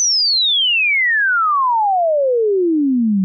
sine exponential sweep, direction down, 6160 to 183.9 Hz, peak -12 dBFS, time 0-3.24 s, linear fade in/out 0 ms, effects none

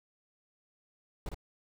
brown noise with echo, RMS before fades -36 dBFS, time 1.26-1.29 s, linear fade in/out 2 ms, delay 55 ms, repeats 1, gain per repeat -4 dB, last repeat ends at 1.345 s, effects none

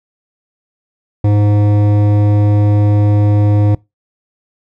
sine tone with hard clipping, 103.6 Hz, G#2, 4 cents flat, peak -10 dBFS, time 1.24-3.75 s, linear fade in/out 5 ms, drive 13 dB, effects noise-tail reverb RT60 0.2 s tail -22 dB re dry

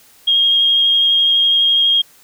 sine tone with vibrato, 3247 Hz, G#7, 40 cents flat, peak -10 dBFS, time 0.27-2.02 s, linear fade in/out 10 ms, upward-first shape triangle, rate 12 Hz, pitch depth 13 cents each way, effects white hiss -48 dBFS RMS until 2.23 s

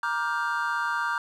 triangle chord, G minor seventh, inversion first, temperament just, 940.8 / 1176 / 1411.2 / 1568 Hz, Bb5 / D6 / F6 / G6, +16 / +2 / +18 / 0 cents, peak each -29 dBFS, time 0.03-1.18 s, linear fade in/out 2 ms, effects none

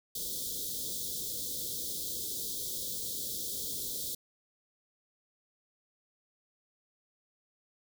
white band-stop noise, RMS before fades -37 dBFS, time 0.15-4.15 s, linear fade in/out 5 ms, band 550 to 3300 Hz, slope 96 dB/octave, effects none

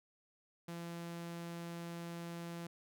sawtooth tone, 170 Hz, F3, 46 cents flat, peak -39 dBFS, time 0.68-2.67 s, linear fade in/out 5 ms, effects none

